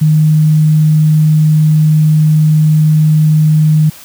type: tone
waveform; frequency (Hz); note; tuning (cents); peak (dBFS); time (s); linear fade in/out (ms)
sine; 154.4; D#3; -13; -5; 0.01-3.9; 10
effects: white hiss -35 dBFS RMS until 4.04 s